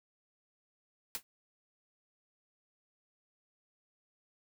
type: noise with exponential decay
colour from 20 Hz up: white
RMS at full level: -33 dBFS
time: 1.15-1.23 s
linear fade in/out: 0 ms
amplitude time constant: 16 ms
effects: none